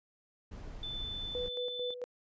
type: noise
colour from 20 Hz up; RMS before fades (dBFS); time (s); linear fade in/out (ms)
brown; -44; 0.51-1.49; 10
type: tone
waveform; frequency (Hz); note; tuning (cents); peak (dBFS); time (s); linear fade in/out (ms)
sine; 3520; A7; 0; -38; 0.83-1.94; 2
type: tone with tremolo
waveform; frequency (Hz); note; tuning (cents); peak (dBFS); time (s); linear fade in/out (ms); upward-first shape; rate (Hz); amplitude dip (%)
sine; 493.9; B4; 0; -34; 1.35-2.04; 0; square; 4.5; 60
effects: resampled to 16000 Hz